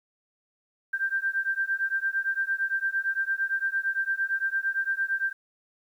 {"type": "beating tone pair", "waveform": "sine", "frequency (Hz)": [1573, 1581.8], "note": ["G6", "G6"], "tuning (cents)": [6, 15], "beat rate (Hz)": 8.8, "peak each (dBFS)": -28, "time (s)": [0.93, 5.33], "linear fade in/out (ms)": 10, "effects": ["10-bit"]}